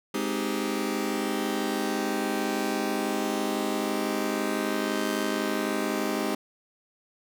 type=chord; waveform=sawtooth; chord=Ab major seventh; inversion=none; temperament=just; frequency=207.7 / 259.6 / 311.5 / 389.3 Hz; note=Ab3 / C4 / Eb4 / G4; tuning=0 / -13 / +2 / -12 cents; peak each=-28 dBFS; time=0.14-6.35 s; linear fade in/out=5 ms; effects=none